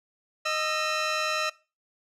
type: tone pair together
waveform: 15% pulse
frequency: 620 / 1330.2 Hz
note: D#5 / E6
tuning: -6 / +15 cents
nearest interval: octave + minor second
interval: 1321 cents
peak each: -22 dBFS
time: 0.45-1.5 s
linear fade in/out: 10 ms
effects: noise-tail reverb RT60 0.3 s tail -20 dB re dry + low-pass 7000 Hz 12 dB/octave